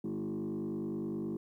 sine tone with frequency modulation, 273.4 Hz, C#4, 24 cents flat, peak -32 dBFS, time 0.04-1.37 s, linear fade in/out 5 ms, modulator 49.8 Hz, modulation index 2.1, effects tanh soft clip ceiling -32 dBFS + 12-bit

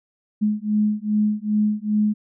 sine beating tone pair, 210 / 212.5 Hz, G#3 / G#3, +19 / +40 cents, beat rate 2.5 Hz, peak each -21 dBFS, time 0.41-2.14 s, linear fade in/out 20 ms, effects none

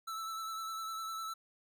square tone with vibrato, 1318.5 Hz, E6, in tune, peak -39 dBFS, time 0.07-1.34 s, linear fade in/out 10 ms, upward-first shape sine, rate 9.9 Hz, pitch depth 23 cents each way, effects none

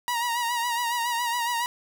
sawtooth tone with vibrato, 951 Hz, A#5, 34 cents sharp, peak -21 dBFS, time 0.08-1.66 s, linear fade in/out 0 ms, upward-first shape sine, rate 7.2 Hz, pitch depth 52 cents each way, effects 8-bit

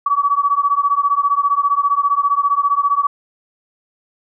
sine beating tone pair, 1132 / 1147 Hz, C#6 / D6, +36 / -41 cents, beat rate 15 Hz, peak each -16 dBFS, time 0.06-3.07 s, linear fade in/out 5 ms, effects none

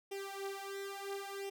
sawtooth tone with flanger, 394.6 Hz, G4, 11 cents sharp, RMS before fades -43 dBFS, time 0.11-1.5 s, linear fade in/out 10 ms, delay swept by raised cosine 0.35 to 4.55 ms, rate 0.73 Hz, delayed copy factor +0.9, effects none

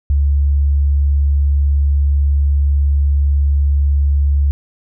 sine tone, 70.9 Hz, C#2, 40 cents sharp, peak -10 dBFS, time 0.1-4.51 s, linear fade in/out 0 ms, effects none

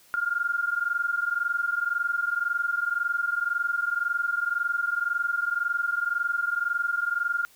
sine tone pair together, 1396 / 1417.9 Hz, F6 / F6, -1 / +26 cents, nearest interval unison, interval 27 cents, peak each -27 dBFS, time 0.14-7.45 s, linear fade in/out 0 ms, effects white hiss -57 dBFS RMS until 7.55 s

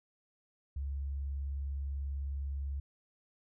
sine tone with vibrato, 69.3 Hz, C#2, in tune, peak -34 dBFS, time 0.76-2.8 s, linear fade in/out 5 ms, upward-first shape sine, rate 20 Hz, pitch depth 62 cents each way, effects none

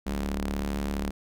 sawtooth ring-modulated tone, 72.2 Hz, D2, 29 cents flat, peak -21 dBFS, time 0.06-1.11 s, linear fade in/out 10 ms, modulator 126 Hz, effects none

